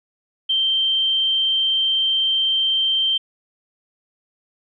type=tone; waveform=sine; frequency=3136 Hz; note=G7; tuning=in tune; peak=-16 dBFS; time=0.49-3.18 s; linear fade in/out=10 ms; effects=none